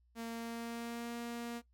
sawtooth tone with pitch glide, 229.9 to 236 Hz, A#3 to A#3, -24 to +22 cents, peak -36 dBFS, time 0.15-1.62 s, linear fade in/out 50 ms, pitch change +46 cents, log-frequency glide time 0.26-1.15 s, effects noise-tail reverb RT60 0.1 s tail -17 dB re dry + added 60 Hz sine -67 dBFS peak until 1.73 s

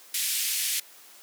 white band-pass noise, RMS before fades -28 dBFS, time 0.14-0.8 s, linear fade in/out 5 ms, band 2100 to 14000 Hz, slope 24 dB/octave, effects white hiss -51 dBFS RMS until 1.22 s + high-pass 300 Hz 12 dB/octave

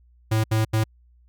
square tone bursts at uneven times, 110 Hz, A2, in tune, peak -19 dBFS, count 3, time 0.31-0.44 / 0.51-0.65 / 0.73-0.84 s, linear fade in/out 10 ms, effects added 60 Hz sine -53 dBFS peak until 1.28 s

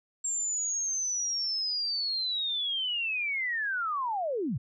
sine linear sweep, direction down, 7459 to 97.6 Hz, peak -28 dBFS, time 0.24-4.58 s, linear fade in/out 10 ms, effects none

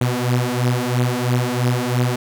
sawtooth beating tone pair, 122.1 / 125.1 Hz, B2 / B2, -19 / +23 cents, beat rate 3 Hz, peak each -16 dBFS, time 0.01-2.16 s, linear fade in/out 5 ms, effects none

